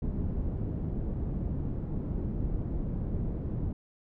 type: low-pass noise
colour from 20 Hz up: pink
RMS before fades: -32 dBFS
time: 0.02-3.73 s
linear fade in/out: 5 ms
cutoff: 260 Hz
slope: 12 dB/octave
effects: none